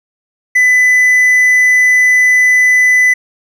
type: tone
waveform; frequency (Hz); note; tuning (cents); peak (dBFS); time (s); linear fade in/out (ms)
triangle; 2000; B6; +21; -4; 0.55-3.14; 10
effects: none